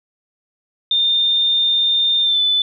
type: tone with pitch glide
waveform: sine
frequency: 3619 to 3504 Hz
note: A7 to A7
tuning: +48 to -8 cents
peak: -13 dBFS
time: 0.91-2.62 s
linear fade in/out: 2 ms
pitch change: -56 cents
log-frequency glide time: 2.21-2.4 s
effects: none